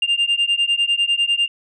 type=beating tone pair; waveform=sine; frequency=2794 / 2804 Hz; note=F7 / F7; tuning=0 / +6 cents; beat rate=10 Hz; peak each=-17 dBFS; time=0.02-1.48 s; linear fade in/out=5 ms; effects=tanh soft clip ceiling -12 dBFS